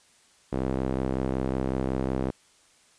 sawtooth tone with band-pass filter, 65.41 Hz, C2, in tune, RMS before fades -28 dBFS, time 0.52-2.31 s, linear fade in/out 10 ms, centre 360 Hz, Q 0.9, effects white hiss -60 dBFS RMS until 2.98 s + resampled to 22050 Hz

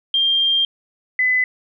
sine tone pair in turn, 3192 / 2011 Hz, G7 / B6, +31 / +31 cents, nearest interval minor sixth, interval 800 cents, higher first, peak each -14 dBFS, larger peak neither, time 0.14-0.65 / 1.19-1.44 s, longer first, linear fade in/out 2 ms, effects none

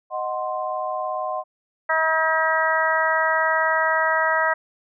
sine chord, C diminished, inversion first, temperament equal, 622.3 / 740 / 1046.5 Hz, Eb5 / Gb5 / C6, 0 / 0 / 0 cents, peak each -28 dBFS, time 0.1-1.44 s, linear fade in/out 50 ms
harmonic tone, 319.7 Hz, D#4, 47 cents sharp, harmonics 2 / 3 / 4 / 5 / 6, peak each -24 / -24 / -24 / -24 / -24 dBFS, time 1.89-4.54 s, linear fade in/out 10 ms
effects none

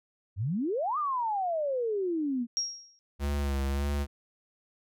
sine exponential two-way sweep, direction up then down, 87.9 to 1244.5 to 229.1 Hz, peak -27 dBFS, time 0.36-2.47 s, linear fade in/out 50 ms, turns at 0.98 s
sine tone with exponential decay, 5600 Hz, F8, 4 cents sharp, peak -24 dBFS, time 2.57-2.99 s, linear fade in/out 0 ms, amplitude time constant 90 ms
square tone with vibrato, 70 Hz, C#2, 18 cents sharp, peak -28 dBFS, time 3.19-4.07 s, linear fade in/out 50 ms, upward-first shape sine, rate 1.7 Hz, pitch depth 45 cents each way
effects none

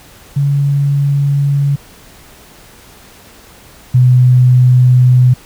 sine tone pair in turn, 141.3 / 125.88 Hz, C#3 / B2, +34 / +33 cents, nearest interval major second, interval 201 cents, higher first, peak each -9 / -4 dBFS, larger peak second, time 0.36-1.76 / 3.94-5.34 s, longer neither, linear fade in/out 10 ms, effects pink hiss -40 dBFS RMS until 5.45 s

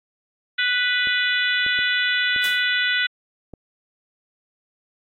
harmonic tone, 493.9 Hz, B4, in tune, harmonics 3 / 4 / 5 / 6 / 7 / 8, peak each -22 / -24 / -29 / -28 / -26 / -32 dBFS, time 0.58-3.07 s, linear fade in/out 10 ms
clicks, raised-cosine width 2 ms, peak -25 dBFS, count 5, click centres 1.072 / 1.664 / 1.79 / 2.362 / 3.537 s
white noise with exponential decay, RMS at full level -30 dBFS, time 2.44-2.69 s, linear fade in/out 1 ms, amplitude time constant 54 ms
effects AAC 48 kbps

